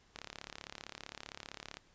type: click train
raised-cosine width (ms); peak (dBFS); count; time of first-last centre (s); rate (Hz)
0.2; -26; 58; 0.16-1.77; 35.4
effects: pink hiss -67 dBFS RMS until 1.94 s + resampled to 16000 Hz